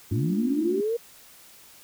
sine linear sweep, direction up, 92 to 477.5 Hz, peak -23 dBFS, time 0.11-0.97 s, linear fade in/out 10 ms
sine chord, Bb major seventh, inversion third, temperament just, 218.5 / 233.1 / 291.4 / 349.6 Hz, A3 / Bb3 / D4 / F4, -12 / 0 / -13 / +2 cents, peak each -34 / -36 / -31 / -34 dBFS, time 0.11-0.81 s, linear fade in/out 5 ms
effects white hiss -51 dBFS RMS until 1.83 s

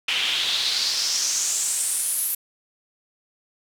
pink noise with band-pass filter sweep, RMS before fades -24 dBFS, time 0.08-2.35 s, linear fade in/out 5 ms, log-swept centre 2800 to 12000 Hz, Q 4.1, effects none

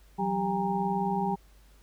sine tone cluster, 170.1 / 189.1 / 395 / 807 / 932 Hz, F3 / F#3 / G4 / G#5 / A#5, -45 / +38 / +13 / -50 / -1 cents, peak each -39 / -30 / -34 / -30 / -34 dBFS, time 0.18-1.36 s, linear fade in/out 20 ms, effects added 50 Hz sine -54 dBFS peak until 1.82 s + pink hiss -63 dBFS RMS until 1.82 s

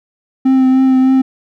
triangle tone with vibrato, 261.6 Hz, C4, in tune, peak -5 dBFS, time 0.45-1.22 s, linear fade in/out 10 ms, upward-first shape triangle, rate 3.3 Hz, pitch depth 20 cents each way, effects none

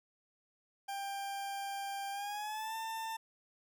40% pulse tone with pitch glide, 793 to 895.3 Hz, G5 to A5, +20 to +30 cents, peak -37 dBFS, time 0.88-3.17 s, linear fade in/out 10 ms, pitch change +210 cents, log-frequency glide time 2.11-2.76 s, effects none

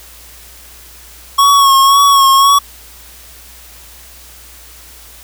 square tone with vibrato, 1104 Hz, C#6, 7 cents flat, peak -6 dBFS, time 1.38-2.59 s, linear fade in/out 10 ms, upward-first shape sine, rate 1.9 Hz, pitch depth 38 cents each way, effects added 59 Hz sine -41 dBFS peak until 5.23 s + white hiss -38 dBFS RMS until 5.23 s

